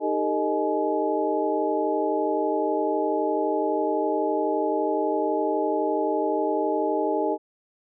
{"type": "tone cluster", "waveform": "sine", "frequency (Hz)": [310.1, 397.4, 449.3, 619, 845], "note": ["D#4", "G4", "A4", "D#5", "G#5"], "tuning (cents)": [-6, 24, 36, -9, 30], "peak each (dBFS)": -28, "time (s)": [0, 7.38], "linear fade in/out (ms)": 50, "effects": []}